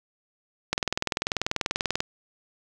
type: click train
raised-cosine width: 0.2 ms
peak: -7 dBFS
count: 27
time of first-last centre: 0.73-2.005 s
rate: 20.4 Hz
effects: none